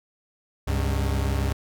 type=tone pair together; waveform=40% pulse; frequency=68.64 / 99.2 Hz; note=C#2 / G2; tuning=-16 / +21 cents; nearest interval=tritone; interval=637 cents; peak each=-23 / -26 dBFS; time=0.67-1.53 s; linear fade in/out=10 ms; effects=none